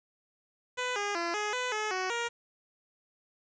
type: tone with pitch steps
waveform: 10% pulse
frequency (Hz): 499.1 / 408.5 / 340.7 / 419.4 / 500 / 428 / 372.3 / 470.6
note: B4 / G#4 / F4 / G#4 / B4 / A4 / F#4 / A#4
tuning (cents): +18 / -29 / -43 / +17 / +21 / -48 / +11 / +16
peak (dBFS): -22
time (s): 0.77-2.29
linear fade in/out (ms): 20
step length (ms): 190
effects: resampled to 16000 Hz + 9-bit